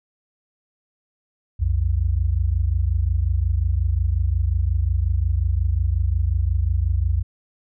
sine tone pair together, 61.74 / 87.31 Hz, B1 / F2, 0 / 0 cents, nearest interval tritone, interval 600 cents, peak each -20 dBFS, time 1.59-7.23 s, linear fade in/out 20 ms, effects none

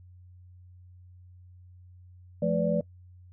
sine tone cluster, 173.7 / 217 / 496.1 / 581 Hz, F3 / A3 / B4 / D5, -9 / -24 / +8 / -19 cents, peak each -28 / -30 / -31 / -27 dBFS, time 2.42-2.81 s, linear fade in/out 5 ms, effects noise-tail reverb RT60 0.1 s tail -22 dB re dry + added 90 Hz sine -49 dBFS peak until 3.32 s

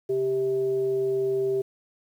sine tone with frequency modulation, 392 Hz, G4, in tune, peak -22 dBFS, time 0.09-1.62 s, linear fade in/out 10 ms, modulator 257 Hz, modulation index 0.28, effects 9-bit

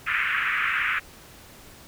pink band-pass noise, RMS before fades -25 dBFS, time 0.06-1 s, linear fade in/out 20 ms, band 1300 to 2600 Hz, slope 48 dB/octave, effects pink hiss -48 dBFS RMS until 1.87 s

